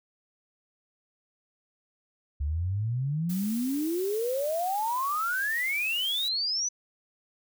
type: exponential sweep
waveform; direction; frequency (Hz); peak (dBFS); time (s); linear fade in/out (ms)
sine; up; 68.9 to 6080; -26; 2.4-6.69; 10
type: noise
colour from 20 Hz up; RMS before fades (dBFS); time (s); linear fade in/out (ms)
blue; -41; 3.29-6.29; 10
effects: none